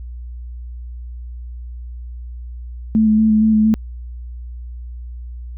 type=tone with vibrato; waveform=sine; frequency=217.3 Hz; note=A3; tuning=21 cents flat; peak=-10 dBFS; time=2.95-3.74 s; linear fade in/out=0 ms; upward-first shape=square; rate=4.3 Hz; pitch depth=16 cents each way; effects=added 60 Hz sine -28 dBFS peak until 5.57 s